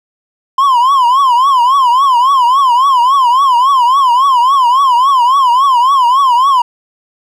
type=tone with vibrato; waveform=triangle; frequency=1032 Hz; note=C6; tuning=24 cents flat; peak=-4 dBFS; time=0.58-6.62 s; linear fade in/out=5 ms; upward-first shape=triangle; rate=3.6 Hz; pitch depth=180 cents each way; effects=none